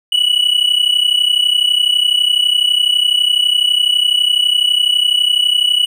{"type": "tone pair together", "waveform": "triangle", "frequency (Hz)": [2928, 2960], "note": ["F#7", "F#7"], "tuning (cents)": [-19, 0], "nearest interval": "unison", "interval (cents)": 19, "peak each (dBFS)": -12, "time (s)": [0.12, 5.86], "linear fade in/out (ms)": 5, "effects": []}